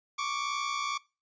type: tone pair together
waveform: sawtooth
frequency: 1108.7 / 1170.7 Hz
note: C#6 / D6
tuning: 0 / -6 cents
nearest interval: minor second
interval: 94 cents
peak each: -30 / -29 dBFS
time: 0.18-0.98 s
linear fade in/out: 10 ms
effects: noise-tail reverb RT60 0.3 s tail -23 dB re dry + resampled to 16000 Hz